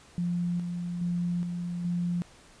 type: tone with tremolo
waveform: sine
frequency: 174.61 Hz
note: F3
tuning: in tune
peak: -26 dBFS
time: 0.18-2.22 s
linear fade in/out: 0 ms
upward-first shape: square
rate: 1.2 Hz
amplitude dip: 40%
effects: pink hiss -55 dBFS RMS until 2.6 s + resampled to 22050 Hz